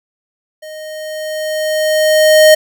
square tone with level ramp, 620 Hz, D#5, 6 cents flat, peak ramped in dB -29 to -3 dBFS, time 0.62-2.55 s, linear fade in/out 10 ms, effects none

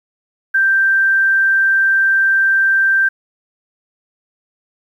sine tone, 1570 Hz, G6, 2 cents sharp, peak -10 dBFS, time 0.54-3.09 s, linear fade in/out 10 ms, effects 8-bit

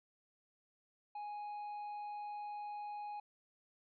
triangle tone, 830.6 Hz, G#5, in tune, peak -40 dBFS, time 1.15-3.2 s, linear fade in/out 5 ms, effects resampled to 11025 Hz

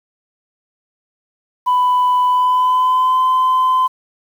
sine tone with pitch glide, 996 to 1025.8 Hz, B5 to C6, +14 to -35 cents, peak -9 dBFS, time 1.66-3.88 s, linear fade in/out 20 ms, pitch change +51 cents, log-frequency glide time 2.27-3.2 s, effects tanh soft clip ceiling -9 dBFS + 7-bit

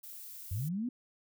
violet noise, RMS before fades -47 dBFS, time 0.03-0.69 s, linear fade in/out 10 ms
sine linear sweep, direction up, 82 to 257 Hz, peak -32 dBFS, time 0.51-0.89 s, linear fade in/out 5 ms
effects none

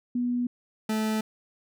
sine / 40% pulse tone pair in turn, 244.3 / 217.6 Hz, B3 / A3, -19 / -19 cents, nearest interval major second, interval 200 cents, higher first, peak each -24 dBFS, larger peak neither, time 0.15-0.47 / 0.89-1.21 s, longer neither, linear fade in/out 5 ms, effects none

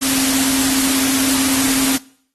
sine tone in noise, 266.5 Hz, C4, 32 cents sharp, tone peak -19 dBFS, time 0.01-1.98 s, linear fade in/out 20 ms, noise white, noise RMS -18 dBFS, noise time 0.01-1.98 s, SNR -4 dB, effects noise-tail reverb RT60 0.6 s tail -22 dB re dry + AAC 32 kbps

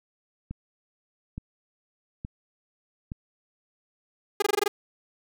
click train, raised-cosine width 5 ms, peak -22 dBFS, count 4, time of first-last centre 0.51-3.119 s, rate 1.15 Hz
sawtooth tone bursts, 409.1 Hz, G#4, 26 cents flat, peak -16 dBFS, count 7, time 4.4-4.68 s, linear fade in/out 5 ms, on 22 ms, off 21 ms
effects none

